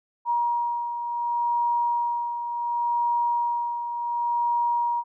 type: beating tone pair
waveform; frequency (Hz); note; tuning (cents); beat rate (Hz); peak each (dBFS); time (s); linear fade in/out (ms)
sine; 950 / 950.69; A#5 / A#5; +33 / +34; 0.69; -23 / -31; 0.25-5.04; 50
effects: none